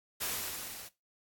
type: noise with level ramp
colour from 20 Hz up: white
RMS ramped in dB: -33 to -47 dBFS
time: 0.2-0.89 s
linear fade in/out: 20 ms
effects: noise-tail reverb RT60 0.2 s tail -17 dB re dry + AAC 64 kbps